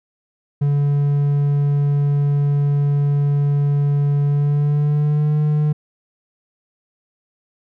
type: tone with pitch glide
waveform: triangle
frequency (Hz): 143.4 to 150.36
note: D3 to D3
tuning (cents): -41 to +41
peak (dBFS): -12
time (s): 0.61-5.73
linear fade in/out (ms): 10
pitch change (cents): +82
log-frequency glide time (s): 4.24-5.36
effects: none